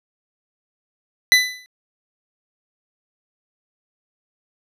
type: tone with exponential decay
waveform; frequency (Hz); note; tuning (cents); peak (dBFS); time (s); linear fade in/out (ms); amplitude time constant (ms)
25% pulse; 1998; B6; +20; -3; 1.32-1.66; 0; 72
effects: low-pass 11000 Hz 12 dB/octave